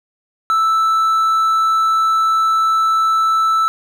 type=tone; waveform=triangle; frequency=1318.5 Hz; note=E6; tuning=in tune; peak=-10 dBFS; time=0.5-3.68 s; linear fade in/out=0 ms; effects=none